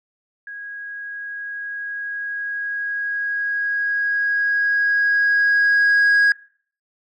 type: tone with level ramp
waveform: sine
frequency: 1648 Hz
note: G#6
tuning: 14 cents flat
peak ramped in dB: -31 to -9 dBFS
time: 0.47-6.32 s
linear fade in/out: 2 ms
effects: noise-tail reverb RT60 0.5 s tail -23 dB re dry + tanh soft clip ceiling -11 dBFS